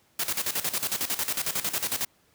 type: noise with tremolo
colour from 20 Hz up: white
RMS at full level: -27 dBFS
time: 0.19-2.05 s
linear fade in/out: 5 ms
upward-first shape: square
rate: 11 Hz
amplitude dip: 75%
effects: pink hiss -64 dBFS RMS until 2.34 s + high-pass 80 Hz 12 dB/octave